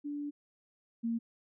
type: tone pair in turn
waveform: sine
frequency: 290.7 / 230.7 Hz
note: D4 / A#3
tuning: -18 / -18 cents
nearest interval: major third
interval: 400 cents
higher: first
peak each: -35 / -30 dBFS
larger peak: second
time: 0.04-0.31 / 1.03-1.19 s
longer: first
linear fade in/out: 20 ms
effects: none